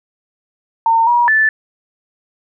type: tone with pitch steps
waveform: sine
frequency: 910 / 958 / 1753 Hz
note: A#5 / A#5 / A6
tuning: -42 / +47 / -7 cents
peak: -9 dBFS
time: 0.86-1.49 s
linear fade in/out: 2 ms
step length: 210 ms
effects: none